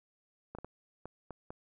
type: clicks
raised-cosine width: 1 ms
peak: -29 dBFS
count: 6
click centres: 0.55 / 0.586 / 0.646 / 1.056 / 1.307 / 1.505 s
effects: none